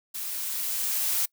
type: noise with level ramp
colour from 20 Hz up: blue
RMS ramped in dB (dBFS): -34 to -25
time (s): 0.14-1.26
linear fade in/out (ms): 10
effects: noise-tail reverb RT60 0.1 s tail -25 dB re dry